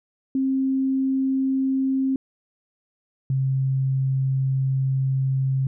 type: tone pair in turn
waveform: sine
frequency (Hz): 266.2 / 133.45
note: C4 / C3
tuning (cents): +30 / +35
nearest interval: octave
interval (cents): 1195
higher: first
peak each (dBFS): -19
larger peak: neither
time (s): 0.35-2.16 / 3.3-5.67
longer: second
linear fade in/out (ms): 2
effects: none